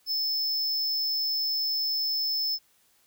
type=tone; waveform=square; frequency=5250 Hz; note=E8; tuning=8 cents flat; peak=-26 dBFS; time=0.06-2.59 s; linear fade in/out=50 ms; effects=white hiss -65 dBFS RMS until 3.06 s